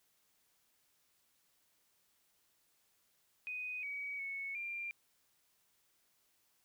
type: tone with pitch steps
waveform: sine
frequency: 2495 / 2265 / 2208 / 2383 Hz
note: D#7 / C#7 / C#7 / D7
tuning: +4 / +37 / -7 / +25 cents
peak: -39 dBFS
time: 3.47-4.91 s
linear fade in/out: 0 ms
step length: 360 ms
effects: white hiss -75 dBFS RMS until 6.64 s